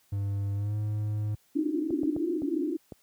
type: tone with pitch glide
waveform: triangle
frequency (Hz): 100 to 105.58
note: G2 to G#2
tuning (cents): +35 to +29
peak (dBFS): -25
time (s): 0.12-1.35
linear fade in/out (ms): 5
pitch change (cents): +94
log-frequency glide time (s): 0.54-0.76
type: band-pass noise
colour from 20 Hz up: white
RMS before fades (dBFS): -29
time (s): 1.55-2.77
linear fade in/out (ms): 10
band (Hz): 280 to 350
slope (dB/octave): 96
type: clicks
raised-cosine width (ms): 2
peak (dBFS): -25 / -24 / -21 / -25 / -26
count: 5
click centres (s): 1.906 / 2.033 / 2.164 / 2.42 / 2.922
effects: white hiss -66 dBFS RMS until 3.02 s + high-pass 60 Hz 12 dB/octave